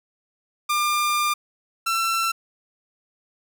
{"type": "tone pair in turn", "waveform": "sawtooth", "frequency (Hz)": [1198, 1344.7], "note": ["D6", "E6"], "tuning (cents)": [34, 34], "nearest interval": "major second", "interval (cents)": 200, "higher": "second", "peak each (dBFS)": [-16, -17], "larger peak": "first", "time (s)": [[0.69, 1.34], [1.86, 2.32]], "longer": "first", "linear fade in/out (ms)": 10, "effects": []}